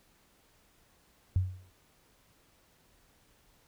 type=tone with exponential decay; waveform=sine; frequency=92.5 Hz; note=F#2; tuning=in tune; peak=-21 dBFS; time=1.36-1.7 s; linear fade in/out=0 ms; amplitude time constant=72 ms; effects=pink hiss -66 dBFS RMS until 3.67 s